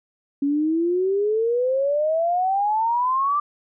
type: exponential sweep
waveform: sine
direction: up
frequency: 277.2 to 1188 Hz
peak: -18 dBFS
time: 0.42-3.4 s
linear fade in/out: 5 ms
effects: none